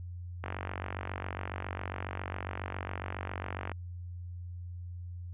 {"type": "click train", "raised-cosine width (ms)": 0.5, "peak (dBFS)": -21, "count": 156, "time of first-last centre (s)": [0.44, 3.717], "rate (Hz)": 47.3, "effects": ["added 88 Hz sine -39 dBFS peak until 5.33 s", "resampled to 8000 Hz"]}